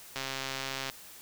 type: click train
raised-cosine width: 0.2 ms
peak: -17 dBFS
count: 100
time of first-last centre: 0.16-0.899 s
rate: 134 Hz
effects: white hiss -50 dBFS RMS until 1.21 s